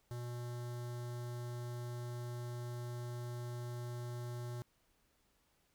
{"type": "tone with notch filter", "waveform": "square", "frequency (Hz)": 121, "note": "B2", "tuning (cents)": -35, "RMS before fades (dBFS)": -43, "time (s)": [0.11, 4.62], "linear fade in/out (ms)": 0, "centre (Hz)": 2500, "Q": 1.4, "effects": ["pink hiss -75 dBFS RMS until 5.74 s"]}